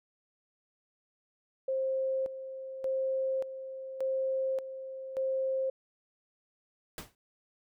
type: tone with tremolo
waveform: sine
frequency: 529 Hz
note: C5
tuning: 19 cents sharp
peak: -28 dBFS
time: 1.68-5.7 s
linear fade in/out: 5 ms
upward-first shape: square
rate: 0.86 Hz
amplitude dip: 70%
type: noise with exponential decay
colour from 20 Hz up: pink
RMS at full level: -37 dBFS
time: 6.98-7.15 s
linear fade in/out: 1 ms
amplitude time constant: 35 ms
effects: none